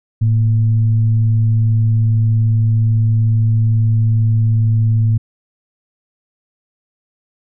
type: tone with frequency modulation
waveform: sine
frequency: 110.8 Hz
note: A2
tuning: 13 cents sharp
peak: -10 dBFS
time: 0.21-5.18 s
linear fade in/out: 10 ms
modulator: 122 Hz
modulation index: 0.26
effects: none